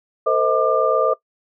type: tone cluster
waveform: sine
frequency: 450 / 518 / 635 / 1195 Hz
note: A4 / C5 / D#5 / D6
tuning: +39 / -17 / +35 / +30 cents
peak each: -20 dBFS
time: 0.26-1.14 s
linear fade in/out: 10 ms
effects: noise-tail reverb RT60 0.1 s tail -19 dB re dry